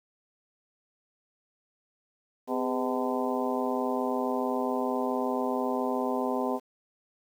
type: harmonic tone with a mistuned harmonic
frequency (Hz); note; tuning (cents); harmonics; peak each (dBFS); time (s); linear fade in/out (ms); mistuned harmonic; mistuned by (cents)
127.2; C3; -48; 2 / 3 / 4 / 5 / 6 / 7 / 8; -31 / -33 / -34 / -35 / -36 / -36 / -37; 2.47-6.6; 50; 3; +100
effects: 9-bit